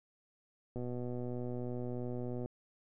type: click train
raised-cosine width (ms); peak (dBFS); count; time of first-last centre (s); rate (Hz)
2; -28; 210; 0.76-2.459; 123
effects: none